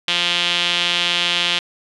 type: tone with band-pass filter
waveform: sawtooth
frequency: 174.61 Hz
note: F3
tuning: in tune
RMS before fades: -19 dBFS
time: 0.08-1.59 s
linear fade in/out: 2 ms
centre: 3200 Hz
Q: 3.7
effects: resampled to 24000 Hz